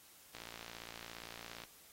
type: click train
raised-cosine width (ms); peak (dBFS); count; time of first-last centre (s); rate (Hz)
0.2; -30; 75; 0.35-1.637; 57.5
effects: white hiss -61 dBFS RMS until 1.92 s + AAC 48 kbps